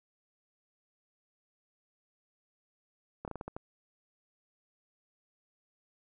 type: slowing click train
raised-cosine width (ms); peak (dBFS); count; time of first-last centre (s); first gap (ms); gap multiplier
1; -25; 7; 3.25-3.565; 28; 1.25
effects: none